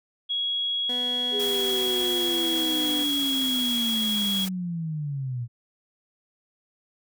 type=tone; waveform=sine; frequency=3322 Hz; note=G#7; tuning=in tune; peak=-24 dBFS; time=0.29-4.46 s; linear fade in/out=20 ms
type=tone with pitch glide; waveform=20% pulse; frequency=246.9 to 249.2 Hz; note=B3 to B3; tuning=0 to +16 cents; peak=-29 dBFS; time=0.89-3.04 s; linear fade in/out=5 ms; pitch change=+16 cents; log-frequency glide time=1.29-2.01 s
type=linear sweep; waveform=sine; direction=down; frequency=415.3 to 116.2 Hz; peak=-27 dBFS; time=1.31-5.48 s; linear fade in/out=50 ms
type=noise; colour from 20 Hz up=white; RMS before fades=-35 dBFS; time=1.39-4.49 s; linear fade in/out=10 ms
effects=none